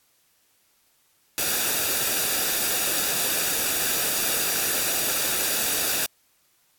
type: noise with comb filter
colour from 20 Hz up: white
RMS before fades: -24 dBFS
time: 1.38-6.06 s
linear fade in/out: 0 ms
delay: 0.95 ms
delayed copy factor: -0.5
effects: white hiss -64 dBFS RMS until 6.78 s + AAC 64 kbps